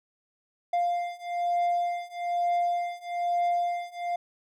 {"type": "beating tone pair", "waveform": "triangle", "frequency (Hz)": [698.5, 699.6], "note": ["F5", "F5"], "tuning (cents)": [0, 3], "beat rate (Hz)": 1.1, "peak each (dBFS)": [-27, -26], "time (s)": [0.73, 4.16], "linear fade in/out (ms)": 5, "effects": []}